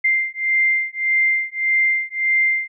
sine beating tone pair, 2093 / 2094.7 Hz, C7 / C7, 0 / +1 cents, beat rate 1.7 Hz, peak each -19 dBFS, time 0.04-2.68 s, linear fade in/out 10 ms, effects none

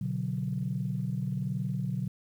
sine chord, B minor, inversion none, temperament equal with one note detuned, 123.47 / 144.73 / 185 Hz, B2 / D3 / F#3, 0 / -25 / 0 cents, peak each -33 dBFS, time 0.01-2.08 s, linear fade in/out 5 ms, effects tanh soft clip ceiling -20 dBFS + 10-bit

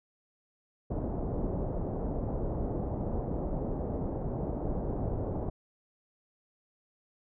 pink low-pass noise, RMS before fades -33 dBFS, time 0.9-5.5 s, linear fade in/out 10 ms, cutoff 710 Hz, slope 24 dB/octave, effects none

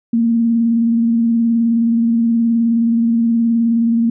sine tone with vibrato, 231 Hz, A#3, 16 cents flat, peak -11 dBFS, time 0.13-4.1 s, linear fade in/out 5 ms, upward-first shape square, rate 19 Hz, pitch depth 23 cents each way, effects none

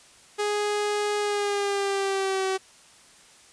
sawtooth tone with pitch glide, 415.3 to 380.8 Hz, G#4 to F#4, 0 to +50 cents, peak -20 dBFS, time 0.38-2.58 s, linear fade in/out 20 ms, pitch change -150 cents, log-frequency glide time 1.19-2.46 s, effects white hiss -53 dBFS RMS until 3.52 s + resampled to 22050 Hz

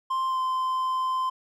triangle tone with pitch glide, 1050 to 1035.5 Hz, C6 to C6, +6 to -18 cents, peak -22 dBFS, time 0.1-1.3 s, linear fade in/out 10 ms, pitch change -24 cents, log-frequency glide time 0.27-0.39 s, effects none

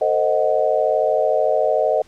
sine chord, A diminished seventh, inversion none, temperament equal with one note detuned, 450 / 523.3 / 622.3 / 740 Hz, A4 / C5 / Eb5 / Gb5, +39 / 0 / 0 / 0 cents, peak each -22 / -21 / -18 / -23 dBFS, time 0.01-2.02 s, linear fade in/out 5 ms, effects pink hiss -53 dBFS RMS until 2.07 s + low-pass 8000 Hz 12 dB/octave

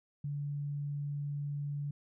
sine tone, 144.2 Hz, D3, 31 cents flat, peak -34 dBFS, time 0.24-1.91 s, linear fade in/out 5 ms, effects none

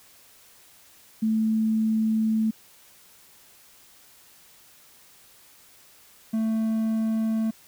sine / triangle tone pair in turn, 220 / 221.7 Hz, A3 / A3, 0 / +13 cents, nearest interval unison, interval 13 cents, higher second, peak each -20 dBFS, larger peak neither, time 1.22-2.51 / 6.33-7.51 s, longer first, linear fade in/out 10 ms, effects white hiss -54 dBFS RMS until 7.67 s

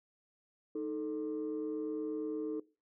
sine tone pair together, 311.1 / 439.6 Hz, D#4 / A4, 0 / -2 cents, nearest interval tritone, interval 598 cents, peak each -36 / -36 dBFS, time 0.75-2.6 s, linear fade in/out 5 ms, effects noise-tail reverb RT60 0.3 s tail -20 dB re dry + tanh soft clip ceiling -30 dBFS

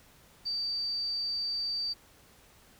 sine tone, 4634 Hz, D8, 24 cents flat, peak -30 dBFS, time 0.45-1.94 s, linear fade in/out 20 ms, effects pink hiss -59 dBFS RMS until 2.79 s

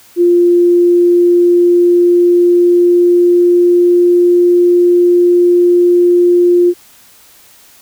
sine tone with pitch glide, 349.2 to 351.8 Hz, F4 to F4, 0 to +13 cents, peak -5 dBFS, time 0.16-6.74 s, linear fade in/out 50 ms, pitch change +13 cents, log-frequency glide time 0.31-4.43 s, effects white hiss -43 dBFS RMS until 7.81 s

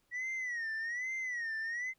sine tone with vibrato, 1923 Hz, B6, 47 cents flat, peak -32 dBFS, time 0.11-1.94 s, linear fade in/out 50 ms, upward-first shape sine, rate 1.2 Hz, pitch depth 140 cents each way, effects tanh soft clip ceiling -34 dBFS + pink hiss -75 dBFS RMS until 1.98 s

